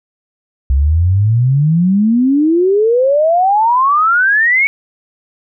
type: exponential sweep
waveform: sine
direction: up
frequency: 64.5 to 2254 Hz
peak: -8 dBFS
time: 0.7-4.67 s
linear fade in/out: 0 ms
effects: none